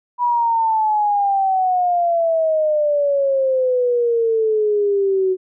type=exponential sweep; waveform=sine; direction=down; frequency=980 to 370 Hz; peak=-14 dBFS; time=0.18-5.37 s; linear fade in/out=50 ms; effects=none